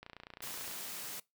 click train, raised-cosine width 0.3 ms, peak -31 dBFS, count 21, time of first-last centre 0.03-0.713 s, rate 29.3 Hz
white high-pass noise, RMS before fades -43 dBFS, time 0.42-1.2 s, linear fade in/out 5 ms, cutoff 110 Hz, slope 48 dB/octave
effects noise-tail reverb RT60 0.2 s tail -22 dB re dry

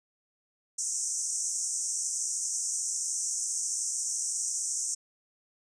pink band-pass noise, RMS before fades -32 dBFS, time 0.78-4.95 s, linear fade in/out 10 ms, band 5700 to 9100 Hz, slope 96 dB/octave, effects resampled to 22050 Hz

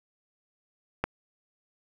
click, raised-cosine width 0.5 ms, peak -11 dBFS, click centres 1.04 s, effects 7-bit

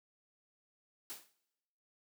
white noise with exponential decay, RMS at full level -41 dBFS, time 1.1-1.33 s, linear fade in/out 0 ms, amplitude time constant 49 ms, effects noise-tail reverb RT60 1.0 s tail -22 dB re dry + high-pass 200 Hz 12 dB/octave

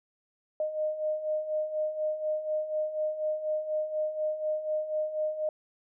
sine beating tone pair, 613 / 617.1 Hz, D#5 / D#5, -26 / -14 cents, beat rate 4.1 Hz, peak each -35 / -29 dBFS, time 0.6-5.49 s, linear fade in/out 2 ms, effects none

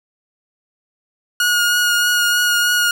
sawtooth tone with vibrato, 1440 Hz, F#6, 47 cents flat, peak -10 dBFS, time 1.4-2.91 s, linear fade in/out 2 ms, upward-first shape triangle, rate 3.2 Hz, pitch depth 17 cents each way, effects none

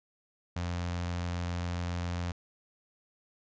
sawtooth tone with notch filter, 87.31 Hz, F2, in tune, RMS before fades -34 dBFS, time 0.56-2.32 s, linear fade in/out 5 ms, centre 360 Hz, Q 1.6, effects resampled to 16000 Hz

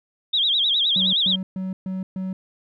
sine tone with vibrato, 3520 Hz, A7, in tune, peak -17 dBFS, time 0.33-1.36 s, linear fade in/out 10 ms, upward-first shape sine, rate 9.6 Hz, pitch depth 180 cents each way
triangle tone bursts, 187.9 Hz, F#3, 27 cents sharp, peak -23 dBFS, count 5, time 0.96-2.33 s, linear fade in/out 2 ms, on 170 ms, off 130 ms
effects none

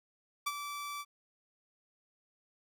sawtooth tone with ADSR envelope, 1160 Hz, D6, 22 cents flat, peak -26 dBFS, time 0.46-1.05 s, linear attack 11 ms, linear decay 39 ms, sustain -9 dB, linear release 46 ms, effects none

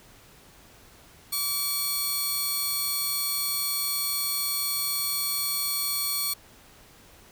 5% pulse tone pair together, 1148 / 4344 Hz, D6 / C#8, -40 / -36 cents, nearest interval octave + major seventh, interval 2304 cents, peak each -20 dBFS, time 1.32-6.34 s, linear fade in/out 10 ms, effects pink hiss -53 dBFS RMS until 7.31 s

